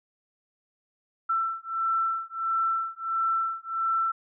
sine beating tone pair, 1337 / 1338.5 Hz, E6 / E6, +24 / +26 cents, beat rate 1.5 Hz, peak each -28 dBFS, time 1.29-4.12 s, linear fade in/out 10 ms, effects none

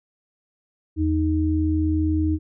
sine tone pair together, 82.41 / 311.1 Hz, E2 / D#4, 0 / 0 cents, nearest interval octave + major seventh, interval 2300 cents, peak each -21 dBFS, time 0.96-2.39 s, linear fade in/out 50 ms, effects none

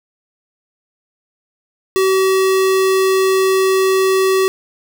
square tone, 380.8 Hz, F#4, 50 cents sharp, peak -12 dBFS, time 1.96-4.48 s, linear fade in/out 0 ms, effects none

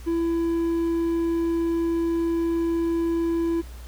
triangle tone, 334.2 Hz, E4, 24 cents sharp, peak -19 dBFS, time 0.06-3.62 s, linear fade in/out 20 ms, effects added 60 Hz sine -37 dBFS peak until 3.87 s + pink hiss -49 dBFS RMS until 3.87 s

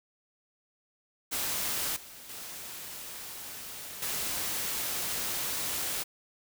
white noise with level steps, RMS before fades -32 / -48 / -42 / -33 dBFS, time 1.31-6.04 s, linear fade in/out 20 ms, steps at 1.96 / 2.29 / 4.02 s, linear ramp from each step 5 ms, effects none

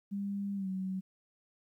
sine tone with pitch glide, 199.9 to 188.68 Hz, G3 to F#3, +34 to +34 cents, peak -33 dBFS, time 0.11-1.01 s, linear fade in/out 20 ms, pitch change -100 cents, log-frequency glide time 0.55-0.68 s, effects 12-bit

